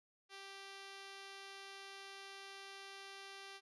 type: tone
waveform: 5% pulse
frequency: 392 Hz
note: G4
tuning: in tune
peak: -39 dBFS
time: 0.29-3.61 s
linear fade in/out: 50 ms
effects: resampled to 22050 Hz